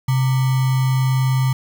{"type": "tone with sample-and-hold", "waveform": "sine", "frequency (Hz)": 130.7, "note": "C3", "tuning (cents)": -1, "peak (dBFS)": -14, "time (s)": [0.08, 1.53], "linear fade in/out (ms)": 5, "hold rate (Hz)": 1050, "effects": []}